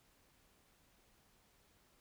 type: silence
effects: pink hiss -71 dBFS RMS until 2 s